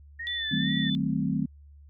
sine tone with vibrato, 1824 Hz, A#6, 38 cents flat, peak -33 dBFS, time 0.19-0.9 s, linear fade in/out 10 ms, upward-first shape sine, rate 2.2 Hz, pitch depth 89 cents each way
sine tone, 3500 Hz, A7, 10 cents flat, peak -30 dBFS, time 0.27-0.95 s, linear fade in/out 0 ms
sine chord, D# diminished seventh, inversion none, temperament equal with one note detuned, 155.56 / 189.43 / 220 / 261.6 Hz, D#3 / F#3 / A3 / C4, 0 / +41 / 0 / 0 cents, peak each -30 dBFS, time 0.51-1.46 s, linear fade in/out 10 ms
effects added 72 Hz sine -48 dBFS peak until 1.89 s

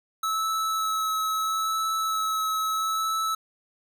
square tone with vibrato, 1300 Hz, E6, 24 cents flat, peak -25 dBFS, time 0.23-3.35 s, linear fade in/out 5 ms, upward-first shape sine, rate 0.76 Hz, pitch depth 12 cents each way, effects none

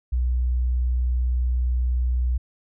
sine tone, 61.74 Hz, B1, in tune, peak -19 dBFS, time 0.12-2.38 s, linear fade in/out 10 ms, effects none

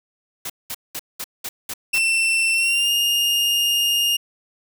white noise bursts, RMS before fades -29 dBFS, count 7, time 0.45-1.986 s, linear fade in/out 5 ms, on 48 ms, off 200 ms
40% pulse tone with pitch glide, 2688 to 2833 Hz, E7 to F7, +33 to +24 cents, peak -16 dBFS, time 1.93-4.17 s, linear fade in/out 10 ms, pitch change +91 cents, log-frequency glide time 2.53-2.91 s
effects none

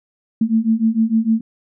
sine beating tone pair, 220 / 226.6 Hz, A3 / A#3, 0 / -49 cents, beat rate 6.6 Hz, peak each -17 / -16 dBFS, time 0.41-1.41 s, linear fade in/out 5 ms, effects none

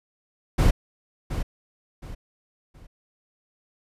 brown noise with echo, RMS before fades -17 dBFS, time 0.58-0.71 s, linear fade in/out 10 ms, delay 720 ms, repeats 3, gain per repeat -10 dB, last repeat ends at 2.87 s, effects resampled to 32000 Hz

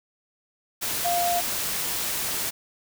sine tone in noise, 698.5 Hz, F5, in tune, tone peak -22 dBFS, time 1.04-1.41 s, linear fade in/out 20 ms, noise white, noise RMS -28 dBFS, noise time 0.81-2.51 s, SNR +3 dB, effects none

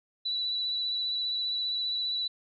sine tone with vibrato, 3951 Hz, B7, in tune, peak -28 dBFS, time 0.25-2.28 s, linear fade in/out 10 ms, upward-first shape triangle, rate 15 Hz, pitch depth 21 cents each way, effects none

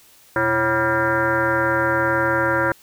sine tone with frequency modulation, 969 Hz, B5, 33 cents flat, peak -16 dBFS, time 0.36-2.72 s, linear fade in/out 2 ms, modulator 211 Hz, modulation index 3.5, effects white hiss -51 dBFS RMS until 2.82 s

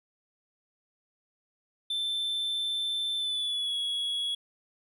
triangle tone with pitch glide, 3543 to 3348 Hz, A7 to G#7, +11 to +13 cents, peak -27 dBFS, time 1.9-4.35 s, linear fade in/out 5 ms, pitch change -98 cents, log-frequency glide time 3.17-3.76 s, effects none

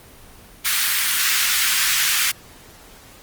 pink high-pass noise, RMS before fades -19 dBFS, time 0.64-2.32 s, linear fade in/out 20 ms, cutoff 1500 Hz, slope 24 dB/octave, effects pink hiss -45 dBFS RMS until 3.22 s + Opus 24 kbps

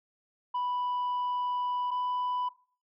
sine tone pair in turn, 987.8 / 992.9 Hz, B5 / B5, 0 / +9 cents, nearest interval unison, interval 9 cents, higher second, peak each -26 dBFS, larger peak neither, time 0.54-1.91 / 1.91-2.49 s, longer first, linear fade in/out 10 ms, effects noise-tail reverb RT60 0.4 s tail -19 dB re dry + tanh soft clip ceiling -27 dBFS

